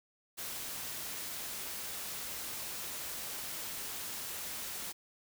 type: noise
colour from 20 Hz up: white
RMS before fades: -41 dBFS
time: 0.37-4.93 s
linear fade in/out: 20 ms
effects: none